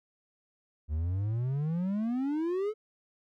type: exponential sweep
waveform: triangle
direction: up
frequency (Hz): 72.6 to 440.8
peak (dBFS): -26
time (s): 0.88-2.74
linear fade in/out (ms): 50
effects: none